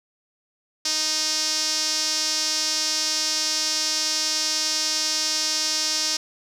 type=tone with band-pass filter; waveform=sawtooth; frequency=310.1 Hz; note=D#4; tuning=6 cents flat; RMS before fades=-24 dBFS; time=0.85-6.17 s; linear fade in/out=5 ms; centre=5400 Hz; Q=4.1; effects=none